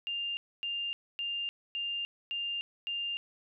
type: tone bursts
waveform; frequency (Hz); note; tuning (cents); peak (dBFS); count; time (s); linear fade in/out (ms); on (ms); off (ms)
sine; 2800; F7; +4; -32; 6; 0.07-3.17; 0; 300; 260
effects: none